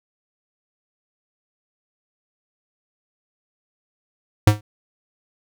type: tone with exponential decay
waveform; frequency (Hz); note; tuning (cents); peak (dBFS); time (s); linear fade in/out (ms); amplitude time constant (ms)
square; 105.1; G#2; +21; -6; 4.47-4.61; 5; 29
effects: none